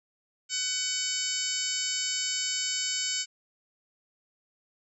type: harmonic tone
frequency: 750 Hz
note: F#5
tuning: 23 cents sharp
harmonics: 2 / 3 / 4 / 5 / 6 / 7 / 8 / 9 / 10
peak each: -42 / -38 / -35 / -42 / -37 / -36 / -38 / -38 / -33 dBFS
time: 0.49-3.26 s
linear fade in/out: 50 ms
effects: none